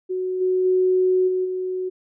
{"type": "tone with level steps", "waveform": "sine", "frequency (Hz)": 370, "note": "F#4", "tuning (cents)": 0, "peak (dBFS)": [-22, -17, -15, -19, -23], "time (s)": [0.09, 1.9], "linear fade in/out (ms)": 20, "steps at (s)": [0.4, 0.64, 1.27, 1.44], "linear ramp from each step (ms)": 20, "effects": []}